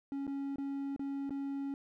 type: tone with dropouts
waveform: triangle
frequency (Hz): 277.2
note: C#4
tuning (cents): 0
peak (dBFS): -33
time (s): 0.12-1.74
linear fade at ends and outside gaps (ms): 1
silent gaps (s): 0.268-0.277 / 0.559-0.583 / 0.963-0.994 / 1.295-1.306
effects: none